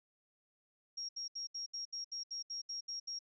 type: tone bursts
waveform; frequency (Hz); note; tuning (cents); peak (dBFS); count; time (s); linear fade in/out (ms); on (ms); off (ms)
sine; 5588; F8; 0; -39; 12; 0.97-3.191; 10; 120; 71
effects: none